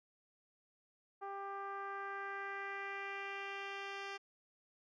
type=tone with low-pass filter sweep; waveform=10% pulse; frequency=395.6 Hz; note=G4; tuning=16 cents sharp; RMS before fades=-44 dBFS; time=1.21-4.18 s; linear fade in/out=20 ms; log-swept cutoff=960 to 4100 Hz; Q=2.1; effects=none